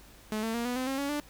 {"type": "tone with pitch steps", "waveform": "sawtooth", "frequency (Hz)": [215.2, 225, 235.2, 245.9, 257.1, 268.8, 281, 293.8], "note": ["A3", "A3", "A#3", "B3", "C4", "C4", "C#4", "D4"], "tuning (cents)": [-38, 39, 16, -7, -30, 47, 24, 1], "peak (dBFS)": -26, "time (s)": [0.32, 1.2], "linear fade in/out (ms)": 0, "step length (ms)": 110, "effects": ["added 50 Hz sine -55 dBFS peak until 1.29 s", "pink hiss -55 dBFS RMS until 1.29 s"]}